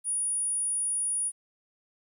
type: tone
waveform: sine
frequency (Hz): 9680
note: D#9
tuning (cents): -49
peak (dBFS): -25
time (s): 0.04-1.32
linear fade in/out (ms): 50
effects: tanh soft clip ceiling -23 dBFS + 11-bit